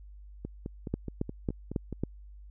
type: two click trains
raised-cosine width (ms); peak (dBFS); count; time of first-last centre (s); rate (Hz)
3; -23 / -16; 8 / 5; 0.45-1.927 / 0.94-2.036; 4.74 / 3.65
effects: added 50 Hz sine -46 dBFS peak until 2.5 s